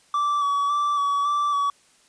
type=tone with vibrato; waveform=triangle; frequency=1151 Hz; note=D6; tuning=35 cents flat; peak=-18 dBFS; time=0.14-1.7 s; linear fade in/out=2 ms; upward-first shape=square; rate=1.8 Hz; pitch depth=23 cents each way; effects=white hiss -58 dBFS RMS until 2.08 s + resampled to 22050 Hz

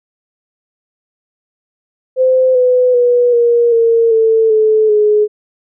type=tone with pitch steps; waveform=sine; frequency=516 / 501.3 / 487 / 473.2 / 459.7 / 446.6 / 433.9 / 421.6 Hz; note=C5 / B4 / B4 / A#4 / A#4 / A4 / A4 / G#4; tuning=-24 / +26 / -24 / +26 / -24 / +26 / -24 / +26 cents; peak=-7 dBFS; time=2.16-5.28 s; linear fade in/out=50 ms; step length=390 ms; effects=none

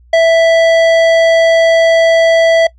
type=tone with tanh clipping; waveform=sine; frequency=659.3 Hz; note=E5; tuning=in tune; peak=-7 dBFS; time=0.13-2.67 s; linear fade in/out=5 ms; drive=14 dB; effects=noise-tail reverb RT60 0.1 s tail -22 dB re dry + added 60 Hz sine -41 dBFS peak until 2.78 s

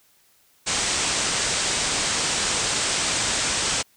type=low-pass noise; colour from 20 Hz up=white; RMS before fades=-24 dBFS; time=0.66-3.83 s; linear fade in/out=20 ms; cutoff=8800 Hz; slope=96 dB/octave; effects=white hiss -60 dBFS RMS until 3.96 s

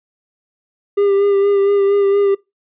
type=tone with vibrato; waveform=triangle; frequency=400 Hz; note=G4; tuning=35 cents sharp; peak=-9 dBFS; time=0.97-2.35 s; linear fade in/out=10 ms; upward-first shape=sine; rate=4.3 Hz; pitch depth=25 cents each way; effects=noise-tail reverb RT60 0.2 s tail -22 dB re dry + resampled to 8000 Hz

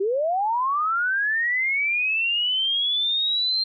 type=linear sweep; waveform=sine; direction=up; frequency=370 to 4186 Hz; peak=-20 dBFS; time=0-3.64 s; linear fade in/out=10 ms; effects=none

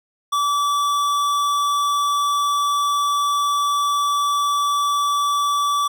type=tone with tanh clipping; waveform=sine; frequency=1154 Hz; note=D6; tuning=31 cents flat; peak=-19 dBFS; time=0.32-5.88 s; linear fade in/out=10 ms; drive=18 dB; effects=none

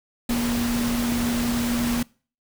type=tone in noise; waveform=sine; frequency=238.4 Hz; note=A#3; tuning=39 cents sharp; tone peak=-22 dBFS; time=0.29-2.03 s; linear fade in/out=5 ms; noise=pink; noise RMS=-29 dBFS; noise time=0.29-2.03 s; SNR=+4 dB; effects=noise-tail reverb RT60 0.4 s tail -24 dB re dry

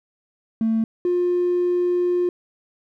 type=tone pair in turn; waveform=triangle; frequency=223.6 / 354.9 Hz; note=A3 / F4; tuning=+28 / +28 cents; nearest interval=minor sixth; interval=800 cents; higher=second; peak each=-14 dBFS; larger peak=neither; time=0.61-0.84 / 1.05-2.29 s; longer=second; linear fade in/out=2 ms; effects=tanh soft clip ceiling -14 dBFS

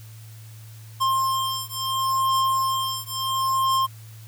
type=beating tone pair; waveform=square; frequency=1059 / 1059.73 Hz; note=C6 / C6; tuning=+21 / +22 cents; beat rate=0.73 Hz; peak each=-25 dBFS; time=1-3.87 s; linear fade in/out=20 ms; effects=added 110 Hz sine -40 dBFS peak until 4.27 s + white hiss -51 dBFS RMS until 4.27 s

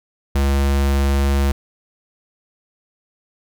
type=tone; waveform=square; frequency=69.3 Hz; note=C#2; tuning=in tune; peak=-15 dBFS; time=0.35-1.52 s; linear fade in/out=5 ms; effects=none

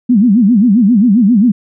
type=tone with vibrato; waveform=sine; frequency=220 Hz; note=A3; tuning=in tune; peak=-5 dBFS; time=0.09-1.52 s; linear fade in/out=10 ms; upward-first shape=sine; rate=7.5 Hz; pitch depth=250 cents each way; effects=none

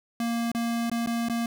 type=tone with dropouts; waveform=square; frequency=233.1 Hz; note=A#3; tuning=in tune; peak=-26 dBFS; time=0.2-1.46 s; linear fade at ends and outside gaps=2 ms; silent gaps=0.517-0.548 / 0.898-0.915 / 1.062-1.072 / 1.286-1.297 s; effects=none

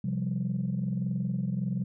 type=chord; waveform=sine; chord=C suspended fourth; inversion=none; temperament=equal; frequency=130.81 / 174.61 / 196 Hz; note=C3 / F3 / G3; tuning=0 / 0 / 0 cents; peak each=-31 dBFS; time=0.04-1.84 s; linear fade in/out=5 ms; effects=tanh soft clip ceiling -21 dBFS

